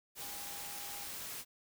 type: tone in noise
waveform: sine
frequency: 810 Hz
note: G#5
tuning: 43 cents flat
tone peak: -53 dBFS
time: 0.17-1.09 s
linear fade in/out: 50 ms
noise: white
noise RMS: -44 dBFS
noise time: 0.15-1.45 s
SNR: -12 dB
effects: none